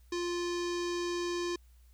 square tone with low-pass filter, 349.2 Hz, F4, in tune, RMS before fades -34 dBFS, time 0.12-1.56 s, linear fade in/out 5 ms, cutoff 5700 Hz, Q 2.4, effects added 60 Hz sine -56 dBFS peak until 1.93 s + white hiss -71 dBFS RMS until 1.93 s

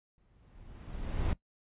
brown noise with exponential growth, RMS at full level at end -28 dBFS, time 0.18-1.33 s, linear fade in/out 1 ms, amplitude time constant 250 ms, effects noise-tail reverb RT60 0.1 s tail -19 dB re dry + resampled to 8000 Hz

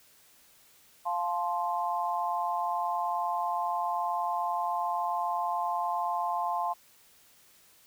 sine chord, F major, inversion none, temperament equal with one note detuned, 698.5 / 868.9 / 1046.5 Hz, F5 / A5 / C6, 0 / -22 / 0 cents, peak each -32 dBFS, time 1.05-6.74 s, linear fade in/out 20 ms, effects white hiss -60 dBFS RMS until 7.86 s

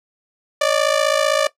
sawtooth ring-modulated tone, 587.3 Hz, D5, in tune, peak -8 dBFS, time 0.61-1.47 s, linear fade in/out 2 ms, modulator 27.8 Hz, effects noise-tail reverb RT60 0.1 s tail -17 dB re dry + low-pass 9000 Hz 12 dB/octave

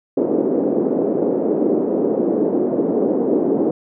white band-pass noise, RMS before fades -18 dBFS, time 0.17-3.71 s, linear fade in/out 5 ms, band 240 to 440 Hz, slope 24 dB/octave, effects none

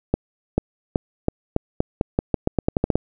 accelerating click train, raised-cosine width 2 ms, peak -4 dBFS, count 16, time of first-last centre 0.14-2.956 s, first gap 440 ms, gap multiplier 0.86, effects none

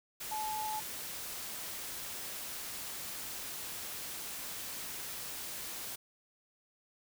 sine tone in noise, 862 Hz, A5, 36 cents flat, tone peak -35 dBFS, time 0.31-0.8 s, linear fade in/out 10 ms, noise white, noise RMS -42 dBFS, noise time 0.2-5.96 s, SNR +4 dB, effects none

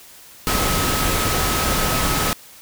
sine tone in noise, 1280 Hz, D#6, 49 cents sharp, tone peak -27 dBFS, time 0.47-2.33 s, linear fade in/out 0 ms, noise pink, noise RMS -20 dBFS, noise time 0.47-2.33 s, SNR -10 dB, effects white hiss -44 dBFS RMS until 2.61 s

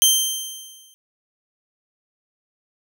15% pulse tone with exponential decay, 3136 Hz, G7, in tune, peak -3 dBFS, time 0.02-0.94 s, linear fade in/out 0 ms, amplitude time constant 200 ms, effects none

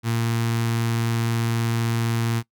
sawtooth tone with notch filter, 115.5 Hz, A#2, 16 cents flat, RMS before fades -23 dBFS, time 0.03-2.43 s, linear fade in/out 50 ms, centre 570 Hz, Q 1.3, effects noise-tail reverb RT60 0.1 s tail -21 dB re dry

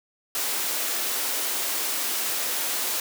white high-pass noise, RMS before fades -27 dBFS, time 0.35-3 s, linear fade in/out 2 ms, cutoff 260 Hz, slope 24 dB/octave, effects none

